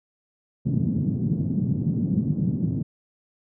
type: band-pass noise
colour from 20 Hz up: white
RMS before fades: -24 dBFS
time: 0.65-2.83 s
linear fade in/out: 10 ms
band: 120 to 210 Hz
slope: 24 dB/octave
effects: none